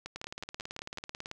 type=two click trains; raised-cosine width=0.2 ms; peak=-22 / -22 dBFS; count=6 / 22; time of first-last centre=0.06-0.974 / 0.16-1.314 s; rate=5.47 / 18.2 Hz; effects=none